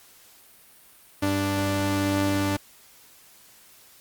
sawtooth tone pair together, 98.24 / 293.7 Hz, G2 / D4, +4 / 0 cents, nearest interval octave + perfect fifth, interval 1896 cents, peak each -23 / -20 dBFS, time 1.22-2.57 s, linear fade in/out 10 ms, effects white hiss -53 dBFS RMS until 4 s + Opus 48 kbps

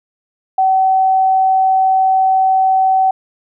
sine tone, 761 Hz, F#5, 48 cents sharp, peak -9 dBFS, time 0.58-3.11 s, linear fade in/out 5 ms, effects none

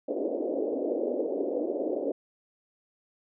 white band-pass noise, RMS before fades -30 dBFS, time 0.08-2.12 s, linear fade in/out 5 ms, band 270 to 580 Hz, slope 48 dB/octave, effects none

